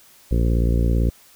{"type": "harmonic tone", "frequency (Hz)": 57.9, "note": "A#1", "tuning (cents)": -11, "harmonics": [1, 2, 3, 4, 5, 6, 7, 8, 9], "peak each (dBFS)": [-17, -23, -27, -29, -31, -33, -34, -35, -36], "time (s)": [0.31, 1.1], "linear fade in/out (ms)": 5, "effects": ["white hiss -51 dBFS RMS until 1.35 s"]}